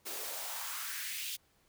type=noise with high-pass filter sweep; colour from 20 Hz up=white; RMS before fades=-40 dBFS; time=0.05-1.37 s; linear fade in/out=20 ms; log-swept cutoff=360 to 3300 Hz; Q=2.4; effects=pink hiss -70 dBFS RMS until 1.68 s